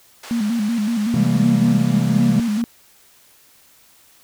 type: band-pass noise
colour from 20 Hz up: pink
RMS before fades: -37 dBFS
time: 0.23-2.62 s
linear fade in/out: 5 ms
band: 710 to 9200 Hz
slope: 12 dB/octave
type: tone with vibrato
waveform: sine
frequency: 220.9 Hz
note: A3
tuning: 7 cents sharp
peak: -17 dBFS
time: 0.31-2.64 s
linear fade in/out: 0 ms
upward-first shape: square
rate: 5.3 Hz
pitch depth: 99 cents each way
type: chord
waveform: triangle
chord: C dominant seventh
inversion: none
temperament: equal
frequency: 130.81 / 164.81 / 196 / 233.1 Hz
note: C3 / E3 / G3 / Bb3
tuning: 0 / 0 / 0 / 0 cents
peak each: -19 dBFS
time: 1.14-2.4 s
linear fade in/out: 2 ms
effects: white hiss -52 dBFS RMS until 4.23 s